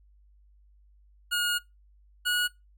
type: tone pair in turn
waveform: 25% pulse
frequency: 1436 / 1454.4 Hz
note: F6 / F#6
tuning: +48 / -30 cents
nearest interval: unison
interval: 22 cents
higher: second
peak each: -21 dBFS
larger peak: neither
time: 1.31-1.59 / 2.25-2.48 s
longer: first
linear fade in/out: 20 ms
effects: noise-tail reverb RT60 0.2 s tail -22 dB re dry + added 50 Hz sine -56 dBFS peak until 2.77 s